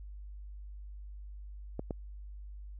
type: clicks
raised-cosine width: 2 ms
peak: -22 dBFS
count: 2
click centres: 1.794 / 1.908 s
effects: added 50 Hz sine -43 dBFS peak until 2.79 s